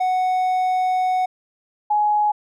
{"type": "tone pair in turn", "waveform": ["triangle", "sine"], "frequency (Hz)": [740, 838.5], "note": ["F#5", "G#5"], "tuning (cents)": [0, 16], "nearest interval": "major second", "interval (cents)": 216, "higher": "second", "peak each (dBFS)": -15, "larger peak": "neither", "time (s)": [[0, 1.26], [1.9, 2.32]], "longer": "first", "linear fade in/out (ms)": 10, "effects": []}